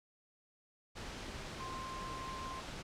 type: tone in noise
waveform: sine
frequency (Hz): 1049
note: C6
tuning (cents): +4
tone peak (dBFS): -43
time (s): 1.59-2.61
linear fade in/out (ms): 20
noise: pink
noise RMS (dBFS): -45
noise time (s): 0.95-2.83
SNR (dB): -1
effects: low-pass 6000 Hz 12 dB/octave